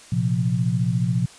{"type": "chord", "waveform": "sine", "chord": "Bb suspended second", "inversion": "none", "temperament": "equal with one note detuned", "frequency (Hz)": [116.54, 130.81, 175.12], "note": ["Bb2", "C3", "F3"], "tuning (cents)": [0, 0, 5], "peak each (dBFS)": -23, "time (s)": [0.12, 1.26], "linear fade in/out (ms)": 5, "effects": ["white hiss -46 dBFS RMS until 1.38 s", "resampled to 22050 Hz"]}